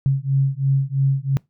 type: beating tone pair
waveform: sine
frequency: 134.9 / 137.9 Hz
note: C#3 / C#3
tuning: -47 / -9 cents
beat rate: 3 Hz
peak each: -19 dBFS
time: 0.06-1.37 s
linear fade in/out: 0 ms
effects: noise-tail reverb RT60 0.2 s tail -24 dB re dry